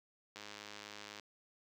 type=click train; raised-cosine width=0.2 ms; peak=-30 dBFS; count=88; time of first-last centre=0.36-1.197 s; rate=104 Hz; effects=high-pass 100 Hz 12 dB/octave + 10-bit